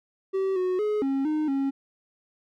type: tone with pitch steps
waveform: triangle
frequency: 384.3 / 367.4 / 422.2 / 271.6 / 307.1 / 273.3 Hz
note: G4 / F#4 / G#4 / C#4 / D#4 / C#4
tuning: -34 / -12 / +29 / -35 / -23 / -24 cents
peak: -21 dBFS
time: 0.33-1.71 s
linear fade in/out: 20 ms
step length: 230 ms
effects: none